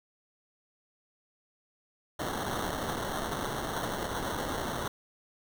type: noise with sample-and-hold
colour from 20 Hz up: white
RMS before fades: -34 dBFS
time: 2.19-4.88 s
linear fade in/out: 5 ms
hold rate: 2450 Hz
effects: none